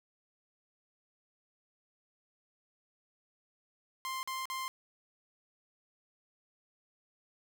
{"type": "tone bursts", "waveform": "sawtooth", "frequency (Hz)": 1049, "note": "C6", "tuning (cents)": 4, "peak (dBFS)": -32, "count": 3, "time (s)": [4.05, 4.68], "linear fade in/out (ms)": 0, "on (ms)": 180, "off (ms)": 45, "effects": []}